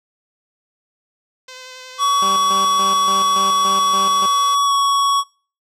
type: tone with vibrato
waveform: 5% pulse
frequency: 512 Hz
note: C5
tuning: 38 cents flat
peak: -23 dBFS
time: 1.48-4.55 s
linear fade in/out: 5 ms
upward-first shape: sine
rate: 11 Hz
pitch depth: 13 cents each way
type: tone with pitch glide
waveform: square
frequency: 1130 to 1117.7 Hz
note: C#6 to C#6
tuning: +33 to +14 cents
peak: -14 dBFS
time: 1.98-5.24 s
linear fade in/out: 50 ms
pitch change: -19 cents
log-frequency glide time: 4.65-4.72 s
type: tone with tremolo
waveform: 10% pulse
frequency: 195.1 Hz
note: G3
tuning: 8 cents flat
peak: -17 dBFS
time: 2.22-4.26 s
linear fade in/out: 2 ms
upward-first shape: square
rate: 3.5 Hz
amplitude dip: 65%
effects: noise-tail reverb RT60 0.4 s tail -24 dB re dry + low-pass 9000 Hz 12 dB/octave